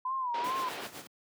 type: tone with vibrato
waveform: sine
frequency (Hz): 1000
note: B5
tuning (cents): +21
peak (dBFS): -30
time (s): 0.05-0.69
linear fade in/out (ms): 5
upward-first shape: sine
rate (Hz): 2.4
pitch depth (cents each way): 110
type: band-pass noise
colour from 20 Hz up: pink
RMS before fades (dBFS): -41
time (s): 0.34-0.87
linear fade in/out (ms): 5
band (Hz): 330 to 4300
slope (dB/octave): 24
type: clicks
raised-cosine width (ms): 2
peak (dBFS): -35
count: 8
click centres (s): 0.413 / 0.445 / 0.489 / 0.547 / 0.583 / 0.619 / 0.714 / 0.823
type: noise with tremolo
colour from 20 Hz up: pink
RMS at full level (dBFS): -42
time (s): 0.44-1.07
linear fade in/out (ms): 2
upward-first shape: sine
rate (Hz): 7.9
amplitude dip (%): 65
effects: high-pass 200 Hz 12 dB/octave